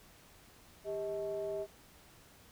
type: ring-modulated tone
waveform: triangle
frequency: 118.3 Hz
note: A#2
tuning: 26 cents sharp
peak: -30 dBFS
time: 0.84-1.67 s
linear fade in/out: 50 ms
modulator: 517 Hz
effects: pink hiss -60 dBFS RMS until 2.51 s